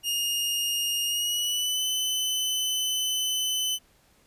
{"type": "tone with pitch glide", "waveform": "sawtooth", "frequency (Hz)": [2843, 3030], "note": ["F7", "F#7"], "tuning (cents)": [30, 40], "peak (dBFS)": -22, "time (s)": [0.03, 3.79], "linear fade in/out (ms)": 50, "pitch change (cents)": 110, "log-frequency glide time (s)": [1.06, 1.84], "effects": ["pink hiss -62 dBFS RMS until 4.26 s", "resampled to 32000 Hz"]}